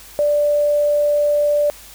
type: tone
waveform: sine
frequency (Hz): 587.3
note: D5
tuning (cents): 0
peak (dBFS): -13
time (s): 0.19-1.7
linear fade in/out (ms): 0
effects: added 50 Hz sine -47 dBFS peak until 1.94 s + white hiss -41 dBFS RMS until 1.94 s